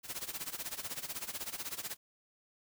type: noise with tremolo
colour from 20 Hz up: white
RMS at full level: -38 dBFS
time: 0.03-1.97 s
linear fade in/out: 50 ms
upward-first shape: sine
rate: 16 Hz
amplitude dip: 85%
effects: none